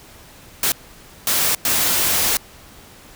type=noise bursts at uneven times; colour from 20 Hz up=white; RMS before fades=-18 dBFS; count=3; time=0.63-0.72 / 1.27-1.55 / 1.65-2.37 s; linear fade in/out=2 ms; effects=pink hiss -44 dBFS RMS until 3.15 s